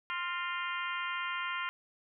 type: harmonic tone with a mistuned harmonic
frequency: 349.2 Hz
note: F4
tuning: in tune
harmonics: 3 / 4 / 5 / 6 / 7 / 8 / 9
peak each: -38 / -38 / -43 / -41 / -45 / -44 / -47 dBFS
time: 0.1-1.69 s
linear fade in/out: 0 ms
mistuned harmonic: 5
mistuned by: +64 cents
effects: none